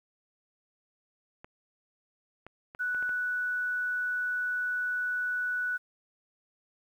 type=clicks; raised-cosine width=0.5 ms; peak=-30 dBFS; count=6; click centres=1.445 / 2.466 / 2.749 / 2.947 / 3.026 / 3.093 s
type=tone; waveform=sine; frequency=1480 Hz; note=F#6; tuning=in tune; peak=-28 dBFS; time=2.79-5.78 s; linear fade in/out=20 ms
effects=10-bit